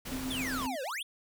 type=noise; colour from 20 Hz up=pink; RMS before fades=-40 dBFS; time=0.05-0.67 s; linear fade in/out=10 ms
type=tone with tremolo; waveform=sine; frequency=260.3 Hz; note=C4; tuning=9 cents flat; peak=-33 dBFS; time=0.11-0.76 s; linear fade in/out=10 ms; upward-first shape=sine; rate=7.5 Hz; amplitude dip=50%
type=exponential two-way sweep; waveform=square; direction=down then up; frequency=3682 to 493.9 to 3682 Hz; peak=-35 dBFS; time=0.3-1.03 s; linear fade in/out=10 ms; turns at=0.83 s
effects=none